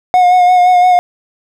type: tone with vibrato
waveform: triangle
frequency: 723 Hz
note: F#5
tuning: 40 cents flat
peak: -3 dBFS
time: 0.14-0.99 s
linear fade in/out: 0 ms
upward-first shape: sine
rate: 5.8 Hz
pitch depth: 27 cents each way
effects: none